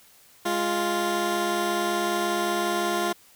15% pulse tone pair together, 207.3 / 349.2 Hz, G#3 / F4, -3 / 0 cents, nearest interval major sixth, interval 903 cents, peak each -24 / -18 dBFS, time 0.45-3.13 s, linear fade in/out 10 ms, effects white hiss -55 dBFS RMS until 3.35 s

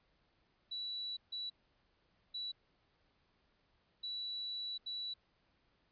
sine tone bursts at uneven times, 3937 Hz, B7, 6 cents flat, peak -39 dBFS, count 5, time 0.71-1.17 / 1.32-1.5 / 2.34-2.52 / 4.03-4.78 / 4.86-5.14 s, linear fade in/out 10 ms, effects pink hiss -75 dBFS RMS until 5.91 s + resampled to 11025 Hz

